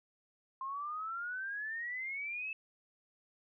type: exponential sweep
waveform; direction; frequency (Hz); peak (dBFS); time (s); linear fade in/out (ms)
sine; up; 1052 to 2637; -37; 0.61-2.53; 2
effects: none